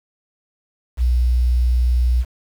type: tone with quantisation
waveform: sine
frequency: 61.2 Hz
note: B1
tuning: 15 cents flat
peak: -13 dBFS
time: 0.97-2.25 s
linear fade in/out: 50 ms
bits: 7
effects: none